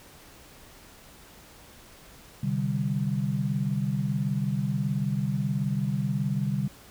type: chord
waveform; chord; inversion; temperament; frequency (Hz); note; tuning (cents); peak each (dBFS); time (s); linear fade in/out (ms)
sine; C suspended second; none; equal with one note detuned; 130.81 / 149.31 / 196; C3 / D3 / G3; 0 / +29 / 0; -29; 2.43-6.68; 5
effects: pink hiss -51 dBFS RMS until 6.9 s